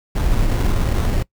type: noise with sample-and-hold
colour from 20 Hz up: brown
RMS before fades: -17 dBFS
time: 0.15-1.23 s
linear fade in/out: 10 ms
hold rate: 2450 Hz
effects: noise-tail reverb RT60 0.1 s tail -22 dB re dry